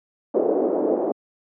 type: band-pass noise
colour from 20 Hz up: pink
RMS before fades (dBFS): -21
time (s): 0.34-1.12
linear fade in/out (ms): 5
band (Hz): 310 to 570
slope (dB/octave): 24
effects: high-pass 200 Hz 12 dB/octave